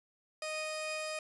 sawtooth tone pair together, 621 / 2481 Hz, D#5 / D#7, -3 / -6 cents, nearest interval 2 octaves, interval 2397 cents, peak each -34 / -37 dBFS, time 0.42-1.19 s, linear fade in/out 2 ms, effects resampled to 24000 Hz

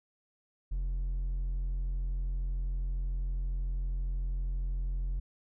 sine tone with hard clipping, 43.65 Hz, F1, in tune, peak -31 dBFS, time 0.71-5.2 s, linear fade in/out 10 ms, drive 3 dB, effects none

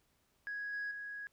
sine tone with level steps, 1661.2 Hz, G#6, in tune, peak -37 / -35 / -41 dBFS, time 0.47-1.27 s, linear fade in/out 0 ms, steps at 0.73 / 0.91 s, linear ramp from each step 2 ms, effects tanh soft clip ceiling -34 dBFS + pink hiss -75 dBFS RMS until 1.32 s

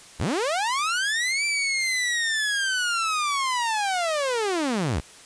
sawtooth linear two-way sweep, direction up then down, 41.2 to 2349 to 54 Hz, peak -19 dBFS, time 0.19-5.01 s, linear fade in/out 20 ms, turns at 1.45 s, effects white hiss -47 dBFS RMS until 5.25 s + resampled to 22050 Hz

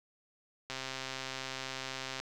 click train, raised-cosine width 0.2 ms, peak -21 dBFS, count 199, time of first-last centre 0.7-2.2 s, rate 132 Hz, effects none

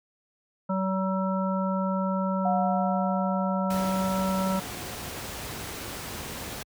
harmonic tone, 190 Hz, F#3, 46 cents sharp, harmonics 1 / 3 / 5 / 7, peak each -26 / -31 / -33 / -34 dBFS, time 0.69-4.6 s, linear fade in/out 10 ms
sine tone with exponential decay, 723 Hz, F#5, 40 cents flat, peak -23 dBFS, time 2.45-6.23 s, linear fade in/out 5 ms, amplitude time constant 820 ms
pink noise, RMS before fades -36 dBFS, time 3.7-6.63 s, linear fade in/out 5 ms
effects high-pass 60 Hz 12 dB/octave

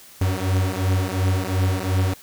45% pulse beating tone pair, 92.5 / 95.3 Hz, F#2 / G2, 0 / -48 cents, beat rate 2.8 Hz, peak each -22 dBFS, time 0.21-2.14 s, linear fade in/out 5 ms, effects white hiss -46 dBFS RMS until 2.22 s

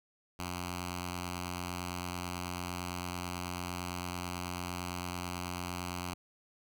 5% pulse tone with notch filter, 89 Hz, F2, 33 cents sharp, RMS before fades -39 dBFS, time 0.39-6.14 s, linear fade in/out 5 ms, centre 490 Hz, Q 0.76, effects none

